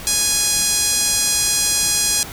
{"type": "tone with band-pass filter", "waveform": "5% pulse", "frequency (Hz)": 830, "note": "G#5", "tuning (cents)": -1, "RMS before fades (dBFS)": -18, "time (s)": [0.07, 2.23], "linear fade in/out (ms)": 0, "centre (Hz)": 7400, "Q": 0.86, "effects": ["pink hiss -33 dBFS RMS until 2.32 s"]}